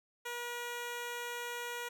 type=tone; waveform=10% pulse; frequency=480 Hz; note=B4; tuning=49 cents flat; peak=-30 dBFS; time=0.25-1.89 s; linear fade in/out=10 ms; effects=none